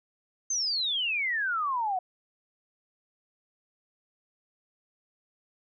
sine exponential sweep, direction down, 6400 to 714 Hz, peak -26 dBFS, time 0.5-1.99 s, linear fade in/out 5 ms, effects none

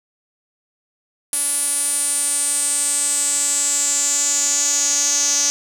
sawtooth tone with band-pass filter sweep, 287.2 Hz, D4, 39 cents flat, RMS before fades -19 dBFS, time 1.33-5.5 s, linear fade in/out 0 ms, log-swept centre 10000 to 6200 Hz, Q 8.1, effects none

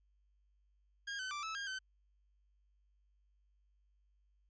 sawtooth tone with pitch steps, 1624 / 1521 / 1174 / 1305 / 1615 / 1531 Hz, G#6 / F#6 / D6 / E6 / G#6 / G6, -39 / +47 / -1 / -18 / -49 / -41 cents, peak -36 dBFS, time 1.07-1.79 s, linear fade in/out 10 ms, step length 120 ms, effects added 50 Hz sine -70 dBFS peak until 4.49 s + resampled to 16000 Hz

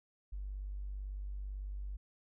triangle tone with tanh clipping, 49 Hz, G1, in tune, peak -38 dBFS, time 0.32-1.97 s, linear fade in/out 10 ms, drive 2 dB, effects none

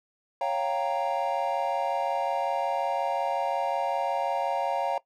triangle chord, G half-diminished seventh, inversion second, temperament equal, 554.4 / 698.5 / 784 / 932.3 Hz, Db5 / F5 / G5 / Bb5, 0 / 0 / 0 / 0 cents, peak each -29 dBFS, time 0.41-4.98 s, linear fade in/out 2 ms, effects noise-tail reverb RT60 0.1 s tail -18 dB re dry

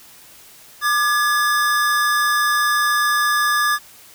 square tone pair together, 1195.7 / 1691 Hz, D6 / G#6, +31 / +31 cents, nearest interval tritone, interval 600 cents, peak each -19 / -19 dBFS, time 0.81-3.79 s, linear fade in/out 50 ms, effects white hiss -45 dBFS RMS until 4.14 s

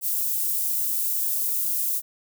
white high-pass noise, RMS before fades -25 dBFS, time 0.01-2.02 s, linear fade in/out 50 ms, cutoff 12000 Hz, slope 12 dB/octave, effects none

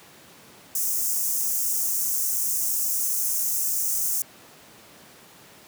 white high-pass noise, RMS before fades -25 dBFS, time 0.75-4.22 s, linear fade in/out 2 ms, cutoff 5800 Hz, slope 48 dB/octave, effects pink hiss -49 dBFS RMS until 5.67 s + high-pass 150 Hz 12 dB/octave

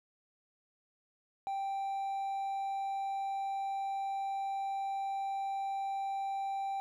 triangle tone with hard clipping, 784 Hz, G5, in tune, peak -34 dBFS, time 1.47-6.8 s, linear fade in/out 0 ms, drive 5 dB, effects none

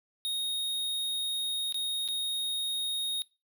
square tone with dropouts, 3729 Hz, A#7, in tune, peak -30 dBFS, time 0.25-3.22 s, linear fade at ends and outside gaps 0 ms, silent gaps 1.724-1.744 / 2.078-2.086 s, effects noise-tail reverb RT60 0.3 s tail -25 dB re dry

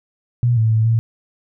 sine tone with pitch steps, 120.7 / 111.3 / 110.6 / 114.1 Hz, B2 / A2 / A2 / A#2, -39 / +20 / +9 / -37 cents, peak -12 dBFS, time 0.43-0.99 s, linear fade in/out 0 ms, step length 140 ms, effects none

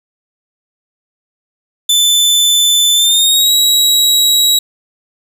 sawtooth tone with pitch glide, 3520 to 3861 Hz, A7 to B7, 0 to -40 cents, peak -5 dBFS, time 1.89-4.59 s, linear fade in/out 5 ms, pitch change +160 cents, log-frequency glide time 2.94-3.53 s, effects none

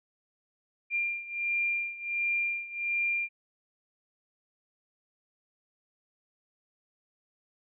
sine beating tone pair, 2390 / 2391.4 Hz, D7 / D7, +30 / +31 cents, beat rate 1.4 Hz, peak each -30 / -33 dBFS, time 0.9-3.29 s, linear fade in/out 50 ms, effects none

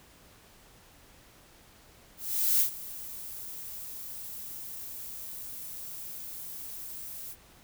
violet noise with ADSR envelope, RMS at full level -23 dBFS, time 2.17-7.36 s, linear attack 430 ms, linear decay 99 ms, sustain -18 dB, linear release 52 ms, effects pink hiss -57 dBFS RMS until 7.63 s

